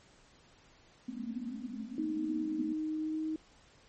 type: band-pass noise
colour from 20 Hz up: pink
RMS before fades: -40 dBFS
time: 1.08-2.73 s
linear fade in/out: 5 ms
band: 220 to 260 Hz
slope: 96 dB/octave
type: tone with pitch glide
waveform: sine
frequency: 311.1 to 314.2 Hz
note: D#4 to D#4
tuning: 0 to +17 cents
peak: -32 dBFS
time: 1.98-3.36 s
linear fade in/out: 2 ms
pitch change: +17 cents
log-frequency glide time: 2.98-3.23 s
effects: pink hiss -62 dBFS RMS until 3.88 s + MP3 32 kbps